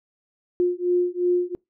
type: beating tone pair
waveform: sine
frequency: 354.4 / 357.2 Hz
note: F4 / F4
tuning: +25 / +39 cents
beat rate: 2.8 Hz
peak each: -22 dBFS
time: 0.6-1.55 s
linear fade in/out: 0 ms
effects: noise-tail reverb RT60 0.2 s tail -26 dB re dry